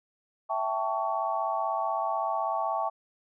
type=chord; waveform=sine; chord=A dominant seventh; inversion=second; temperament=equal with one note detuned; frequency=659.3 / 784 / 880 / 1122.3 Hz; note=E5 / G5 / A5 / C#6; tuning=0 / 0 / 0 / +21 cents; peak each=-32 dBFS; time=0.49-2.9 s; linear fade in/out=20 ms; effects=none